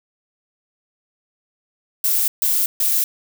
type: noise bursts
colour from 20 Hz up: violet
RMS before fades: -18 dBFS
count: 3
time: 2.04-3.04 s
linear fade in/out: 2 ms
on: 240 ms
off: 140 ms
effects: none